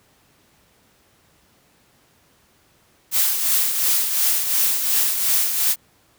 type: noise with tremolo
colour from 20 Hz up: blue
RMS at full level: -17 dBFS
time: 3.11-5.76 s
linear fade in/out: 50 ms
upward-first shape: triangle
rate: 2.8 Hz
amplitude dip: 55%
effects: pink hiss -58 dBFS RMS until 6.18 s + high-pass 60 Hz 12 dB/octave